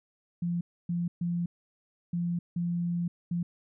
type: tone bursts at uneven times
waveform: sine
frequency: 172.9 Hz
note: F3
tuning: 17 cents flat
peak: -27 dBFS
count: 6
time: 0.42-0.61 / 0.89-1.08 / 1.21-1.46 / 2.13-2.39 / 2.56-3.08 / 3.31-3.43 s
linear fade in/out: 5 ms
effects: none